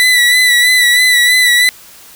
30% pulse tone with vibrato, 1975.5 Hz, B6, in tune, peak -4 dBFS, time 0-1.69 s, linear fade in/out 0 ms, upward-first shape sine, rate 3.1 Hz, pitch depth 35 cents each way, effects white hiss -38 dBFS RMS until 2.15 s

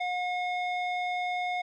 square tone with low-pass filter, 721 Hz, F#5, 45 cents flat, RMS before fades -31 dBFS, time 0-1.62 s, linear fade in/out 10 ms, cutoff 2800 Hz, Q 2, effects none

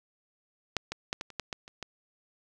clicks, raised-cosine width 0.2 ms, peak -10 / -17 / -13 / -18 / -30 / -15 / -17 / -29 / -20 dBFS, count 9, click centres 0.767 / 0.92 / 1.129 / 1.211 / 1.303 / 1.397 / 1.528 / 1.679 / 1.827 s, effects none

